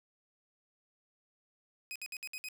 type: tone bursts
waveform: sawtooth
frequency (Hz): 2513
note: D#7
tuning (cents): +17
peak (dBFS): -36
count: 6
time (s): 1.91-2.486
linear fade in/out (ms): 0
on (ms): 46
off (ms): 60
effects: none